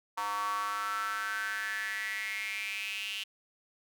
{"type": "tone with high-pass filter sweep", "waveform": "square", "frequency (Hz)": 102.4, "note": "G#2", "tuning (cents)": -24, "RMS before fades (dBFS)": -35, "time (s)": [0.17, 3.24], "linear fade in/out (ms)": 10, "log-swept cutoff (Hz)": [1000, 2900], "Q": 7.4, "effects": []}